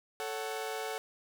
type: chord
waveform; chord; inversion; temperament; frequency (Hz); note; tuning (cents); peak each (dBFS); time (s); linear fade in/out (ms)
sawtooth; F# minor; first; equal with one note detuned; 440 / 554.4 / 746; A4 / C#5 / F#5; 0 / 0 / +14; -34 / -39 / -36; 0.2-0.98; 0
effects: none